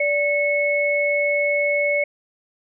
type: tone pair together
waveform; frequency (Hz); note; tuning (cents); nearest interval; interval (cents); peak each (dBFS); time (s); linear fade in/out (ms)
sine; 582 / 2197; D5 / C#7; -16 / -16; octave + major seventh; 2300; -20; 0-2.04; 5
effects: none